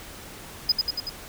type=tone with echo; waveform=triangle; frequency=5000 Hz; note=D#8; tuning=8 cents sharp; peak=-15 dBFS; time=0.69-0.72 s; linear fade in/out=5 ms; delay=94 ms; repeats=4; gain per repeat=-3 dB; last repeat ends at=1.096 s; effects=pink hiss -42 dBFS RMS until 1.28 s